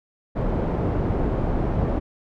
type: low-pass noise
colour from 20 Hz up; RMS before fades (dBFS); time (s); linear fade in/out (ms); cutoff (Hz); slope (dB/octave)
pink; -23; 0.35-2; 20; 650; 12
effects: none